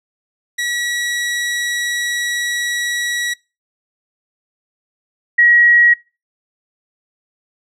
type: tone pair in turn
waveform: sawtooth / sine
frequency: 1926 / 1906.1 Hz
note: B6 / A#6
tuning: -44 / +38 cents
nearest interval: unison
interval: 18 cents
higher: first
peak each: -14 / -7 dBFS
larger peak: second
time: 0.58-3.34 / 5.38-5.94 s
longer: first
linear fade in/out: 10 ms
effects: noise-tail reverb RT60 0.3 s tail -25 dB re dry + low-pass 10000 Hz 12 dB/octave